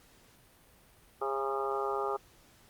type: harmonic tone with a mistuned harmonic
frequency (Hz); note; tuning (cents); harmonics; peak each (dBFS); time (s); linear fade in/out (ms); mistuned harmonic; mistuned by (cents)
135.7; C#3; -36; 3 / 4 / 5 / 6 / 7 / 8 / 9 / 10; -34 / -40 / -42 / -37 / -43 / -45 / -36 / -46; 1.21-2.17; 10; 6; +17
effects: pink hiss -61 dBFS RMS until 2.69 s + Opus 48 kbps